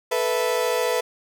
35% pulse chord, A suspended second, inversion none, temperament equal, 440 / 493.9 / 659.3 Hz, A4 / B4 / E5, 0 / 0 / 0 cents, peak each -25 / -21 / -26 dBFS, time 0.11-1.01 s, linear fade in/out 10 ms, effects none

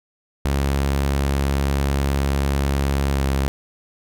sawtooth tone with pitch glide, 69.3 to 67.95 Hz, C#2 to C#2, 0 to -34 cents, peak -14 dBFS, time 0.45-3.48 s, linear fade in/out 0 ms, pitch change -34 cents, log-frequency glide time 3.13-3.2 s, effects none

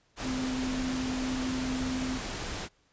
sine tone in noise, 257.4 Hz, C4, 28 cents flat, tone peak -30 dBFS, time 0.22-2.2 s, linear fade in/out 50 ms, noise pink, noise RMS -36 dBFS, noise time 0.16-2.69 s, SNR +3 dB, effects pink hiss -68 dBFS RMS until 2.92 s + resampled to 16000 Hz

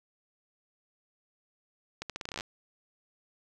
accelerating click train, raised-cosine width 0.2 ms, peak -19 dBFS, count 13, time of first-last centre 2.02-2.408 s, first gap 77 ms, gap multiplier 0.82, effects none

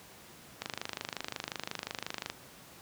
click train, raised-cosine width 0.2 ms, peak -17 dBFS, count 44, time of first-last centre 0.62-2.3 s, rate 25.6 Hz, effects pink hiss -53 dBFS RMS until 2.81 s + high-pass 100 Hz 12 dB/octave

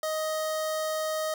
sawtooth tone with notch filter, 626 Hz, D#5, 10 cents sharp, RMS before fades -30 dBFS, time 0.03-1.34 s, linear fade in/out 2 ms, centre 2500 Hz, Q 2, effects none

